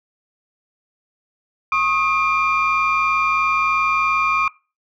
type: tone cluster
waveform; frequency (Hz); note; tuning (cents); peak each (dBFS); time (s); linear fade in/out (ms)
sine; 1089 / 1252 / 2393; C#6 / D#6 / D7; -31 / +10 / +32; -19; 1.72-4.48; 2
effects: noise-tail reverb RT60 0.3 s tail -21 dB re dry + tanh soft clip ceiling -10 dBFS